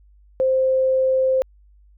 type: tone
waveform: sine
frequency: 523.3 Hz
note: C5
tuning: in tune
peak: -15 dBFS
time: 0.4-1.42 s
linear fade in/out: 0 ms
effects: added 50 Hz sine -49 dBFS peak until 1.97 s

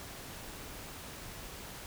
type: silence
effects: pink hiss -46 dBFS RMS until 1.86 s

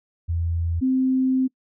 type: tone pair in turn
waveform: sine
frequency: 84.1 / 260.3 Hz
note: E2 / C4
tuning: +35 / -9 cents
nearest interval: octave + minor sixth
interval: 1956 cents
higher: second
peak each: -21 / -17 dBFS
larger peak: second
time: 0.28-0.81 / 0.81-1.48 s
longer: second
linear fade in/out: 20 ms
effects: noise-tail reverb RT60 0.1 s tail -23 dB re dry

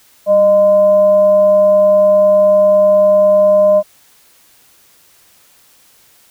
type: tone with frequency modulation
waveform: sine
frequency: 612 Hz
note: D#5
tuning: 29 cents flat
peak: -6 dBFS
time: 0.26-3.83 s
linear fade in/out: 50 ms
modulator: 418 Hz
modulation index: 0.24
effects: white hiss -49 dBFS RMS until 6.3 s

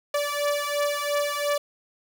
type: beating tone pair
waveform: sawtooth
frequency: 579 / 581.9 Hz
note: D5 / D5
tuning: -25 / -16 cents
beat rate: 2.9 Hz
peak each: -23 dBFS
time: 0.14-1.58 s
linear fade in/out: 5 ms
effects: none

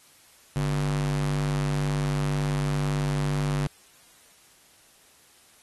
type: tone with high-pass filter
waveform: square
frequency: 49 Hz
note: G1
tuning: in tune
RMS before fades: -26 dBFS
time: 0.56-3.67 s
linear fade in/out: 0 ms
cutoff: 110 Hz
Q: 9.3
effects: white hiss -56 dBFS RMS until 5.62 s + AAC 32 kbps

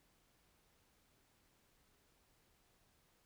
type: silence
effects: pink hiss -74 dBFS RMS until 3.25 s

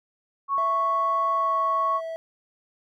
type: tone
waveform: sine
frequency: 1107 Hz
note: C#6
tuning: 3 cents flat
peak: -21 dBFS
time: 0.48-2.01 s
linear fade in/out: 50 ms
type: tone with pitch glide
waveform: triangle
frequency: 662 to 653.3 Hz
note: E5 to E5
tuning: +7 to -16 cents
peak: -28 dBFS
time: 0.58-2.16 s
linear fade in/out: 0 ms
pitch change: -23 cents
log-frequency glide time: 1.33-1.53 s
effects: none

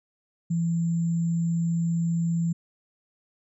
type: tone with sample-and-hold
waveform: sine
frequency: 167.5 Hz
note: E3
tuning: 28 cents sharp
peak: -22 dBFS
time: 0.5-2.53 s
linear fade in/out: 10 ms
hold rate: 7350 Hz
effects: resampled to 24000 Hz

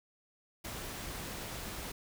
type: noise with ADSR envelope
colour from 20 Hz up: pink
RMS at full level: -40 dBFS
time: 0.64-1.92 s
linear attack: 12 ms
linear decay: 7 ms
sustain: -2 dB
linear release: 6 ms
effects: none

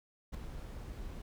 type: noise with ADSR envelope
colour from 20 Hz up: brown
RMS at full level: -35 dBFS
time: 0.32-1.22 s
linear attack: 26 ms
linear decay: 3 ms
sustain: -9 dB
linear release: 6 ms
effects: none

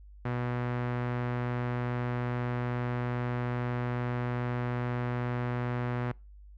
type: tone with low-pass filter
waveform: sawtooth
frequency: 122.4 Hz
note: B2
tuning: 15 cents flat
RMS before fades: -32 dBFS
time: 0.25-6.12 s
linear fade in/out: 5 ms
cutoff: 1800 Hz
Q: 1.3
effects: noise-tail reverb RT60 0.3 s tail -26 dB re dry + added 50 Hz sine -48 dBFS peak until 6.57 s

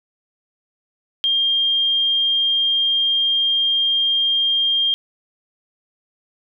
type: tone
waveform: sine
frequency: 3207 Hz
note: G7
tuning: 39 cents sharp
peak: -15 dBFS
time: 1.24-4.94 s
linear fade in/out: 0 ms
effects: none

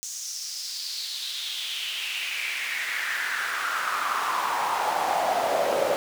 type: noise with high-pass filter sweep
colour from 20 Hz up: brown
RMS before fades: -28 dBFS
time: 0.03-5.96 s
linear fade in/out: 0 ms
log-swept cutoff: 6500 to 540 Hz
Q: 4.3
effects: none

